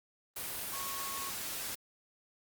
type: tone in noise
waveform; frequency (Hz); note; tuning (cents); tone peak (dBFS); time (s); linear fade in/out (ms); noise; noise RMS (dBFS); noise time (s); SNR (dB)
sine; 1100; C#6; -14; -42; 0.73-1.3; 5; white; -39; 0.36-1.75; -6
effects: Opus 32 kbps